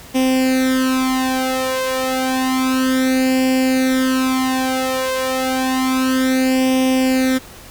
sawtooth tone with flanger, 260 Hz, C4, 11 cents flat, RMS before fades -17 dBFS, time 0.14-7.39 s, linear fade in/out 20 ms, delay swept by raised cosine 0.35 to 3.45 ms, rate 0.15 Hz, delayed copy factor +0.9, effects pink hiss -39 dBFS RMS until 7.7 s

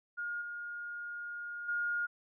sine tone with level steps, 1425 Hz, F6, 34 cents sharp, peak -35 / -39 / -31 dBFS, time 0.17-2.07 s, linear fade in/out 20 ms, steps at 0.41 / 1.68 s, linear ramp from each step 10 ms, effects none

